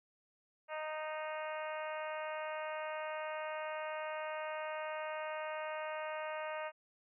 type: harmonic tone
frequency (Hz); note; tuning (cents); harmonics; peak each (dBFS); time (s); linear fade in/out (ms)
309.7; D#4; -8; 2 / 3 / 4 / 5 / 6 / 7 / 8 / 9; -41 / -45 / -47 / -49 / -51 / -52 / -53 / -54; 0.68-6.72; 50
effects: none